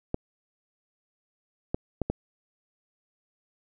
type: clicks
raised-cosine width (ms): 2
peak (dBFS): -13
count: 4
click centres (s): 0.144 / 1.745 / 2.017 / 2.1
effects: none